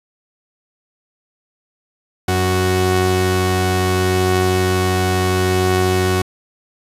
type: tone pair together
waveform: sawtooth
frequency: 92.68 / 370 Hz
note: F#2 / F#4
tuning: +3 / 0 cents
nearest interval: 2 octaves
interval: 2397 cents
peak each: -13 dBFS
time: 2.28-6.22 s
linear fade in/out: 5 ms
effects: resampled to 32000 Hz